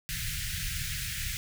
pink band-stop noise, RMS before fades -34 dBFS, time 0.09-1.37 s, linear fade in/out 0 ms, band 160 to 1600 Hz, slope 48 dB/octave, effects none

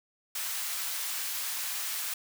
white high-pass noise, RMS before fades -34 dBFS, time 0.35-2.14 s, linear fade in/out 5 ms, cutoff 980 Hz, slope 12 dB/octave, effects none

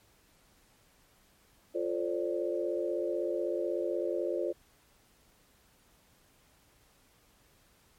sine chord, D minor seventh, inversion first, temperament equal with one note detuned, 349.2 / 440 / 531.2 / 587.3 Hz, F4 / A4 / C5 / D5, 0 / 0 / +26 / 0 cents, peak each -33 / -37 / -35 / -36 dBFS, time 1.74-4.53 s, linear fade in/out 20 ms, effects pink hiss -65 dBFS RMS until 7.98 s + MP3 64 kbps

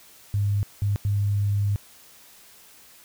sine tone bursts at uneven times, 101.5 Hz, G#2, 39 cents flat, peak -20 dBFS, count 3, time 0.34-0.63 / 0.82-0.96 / 1.05-1.76 s, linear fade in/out 0 ms, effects white hiss -51 dBFS RMS until 3.04 s

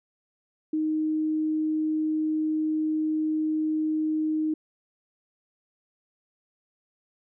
sine tone, 311.1 Hz, D#4, in tune, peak -23 dBFS, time 0.73-4.54 s, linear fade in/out 5 ms, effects none

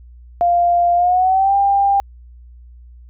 sine tone with pitch glide, 697 to 796 Hz, F5 to G5, -4 to +26 cents, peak -11 dBFS, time 0.41-2 s, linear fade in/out 0 ms, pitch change +230 cents, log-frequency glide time 0.95-1.55 s, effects added 60 Hz sine -38 dBFS peak until 3.09 s

